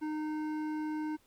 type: tone with hard clipping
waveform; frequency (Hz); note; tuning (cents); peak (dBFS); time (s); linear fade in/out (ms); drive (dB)
sine; 307.3; D#4; -21; -35; 0.01-1.17; 20; 11
effects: pink hiss -68 dBFS RMS until 1.26 s